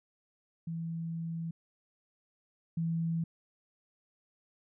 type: tone pair in turn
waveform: sine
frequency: 165.3 / 165.3 Hz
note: E3 / E3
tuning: +5 / +5 cents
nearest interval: unison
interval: 0 cents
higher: neither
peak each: -34 / -29 dBFS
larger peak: second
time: 0.67-1.51 / 2.77-3.24 s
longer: first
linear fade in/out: 5 ms
effects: none